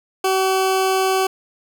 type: tone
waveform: 20% pulse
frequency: 380 Hz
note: F#4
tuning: 46 cents sharp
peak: -11 dBFS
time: 0.24-1.27 s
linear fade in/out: 5 ms
effects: none